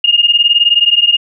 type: beating tone pair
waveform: sine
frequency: 2831 / 2850 Hz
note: F7 / F7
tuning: +23 / +34 cents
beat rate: 19 Hz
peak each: -10 dBFS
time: 0.04-1.17 s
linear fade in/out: 5 ms
effects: none